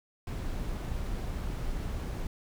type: noise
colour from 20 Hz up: brown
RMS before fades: -34 dBFS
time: 0.27-2.27 s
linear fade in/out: 2 ms
effects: none